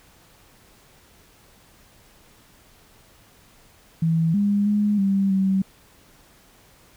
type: tone with pitch steps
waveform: sine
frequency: 163.5 / 203.2 / 207.6 / 195.8 / 191.9 Hz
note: E3 / G#3 / G#3 / G3 / G3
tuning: -14 / -38 / 0 / -2 / -37 cents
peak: -17 dBFS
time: 4.02-5.62 s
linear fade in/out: 5 ms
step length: 320 ms
effects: pink hiss -54 dBFS RMS until 6.96 s